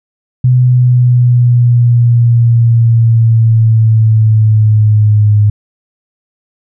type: linear sweep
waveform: sine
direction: down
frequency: 126.1 to 104.2 Hz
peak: -4 dBFS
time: 0.44-5.5 s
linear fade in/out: 5 ms
effects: none